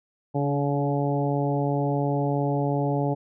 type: harmonic tone with a mistuned harmonic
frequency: 141.9 Hz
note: C#3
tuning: 41 cents sharp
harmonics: 1 / 2 / 3 / 4 / 5 / 6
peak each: -25 / -28 / -30 / -31 / -32 / -33 dBFS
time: 0.34-3.15 s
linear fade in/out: 20 ms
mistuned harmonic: 2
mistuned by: +18 cents
effects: none